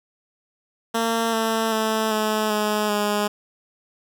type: tone with pitch steps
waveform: 10% pulse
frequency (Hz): 228.2 / 223.9 / 219.7 / 215.5 / 211.4 / 207.5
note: A#3 / A3 / A3 / A3 / G#3 / G#3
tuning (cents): -37 / +30 / -2 / -36 / +31 / -1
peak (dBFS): -12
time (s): 0.94-3.28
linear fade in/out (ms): 10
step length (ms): 390
effects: none